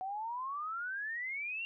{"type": "exponential sweep", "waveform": "sine", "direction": "up", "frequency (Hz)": [740, 2794], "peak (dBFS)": -36, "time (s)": [0.01, 1.65], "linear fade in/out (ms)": 0, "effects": []}